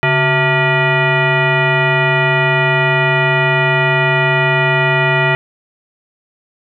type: tone with frequency modulation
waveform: sine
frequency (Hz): 893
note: A5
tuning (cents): +25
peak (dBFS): -10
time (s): 0.03-5.35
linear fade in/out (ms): 0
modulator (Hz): 517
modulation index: 3.1
effects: none